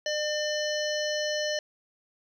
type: harmonic tone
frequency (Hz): 600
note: D5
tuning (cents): +37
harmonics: 1 / 3 / 5 / 7 / 9 / 10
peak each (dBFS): -29 / -34 / -36 / -37 / -39 / -39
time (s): 0.06-1.59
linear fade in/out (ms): 2
effects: 10-bit